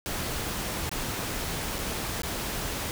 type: noise with dropouts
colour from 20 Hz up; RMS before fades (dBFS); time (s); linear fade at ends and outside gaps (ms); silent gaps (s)
pink; -32; 0.06-2.91; 0; 0.893-0.915 / 1.784-1.788 / 2.219-2.233
effects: none